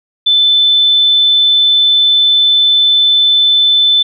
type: tone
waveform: sine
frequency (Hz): 3520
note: A7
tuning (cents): 0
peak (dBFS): -6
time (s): 0.26-4.03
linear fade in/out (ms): 10
effects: none